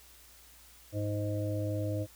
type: harmonic tone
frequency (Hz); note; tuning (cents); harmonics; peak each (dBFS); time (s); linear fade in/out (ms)
103.83; G#2; 0; 1 / 3 / 5 / 6; -32 / -37 / -39 / -40; 0.92-2.07; 50
effects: added 60 Hz sine -61 dBFS peak until 2.15 s + white hiss -57 dBFS RMS until 2.15 s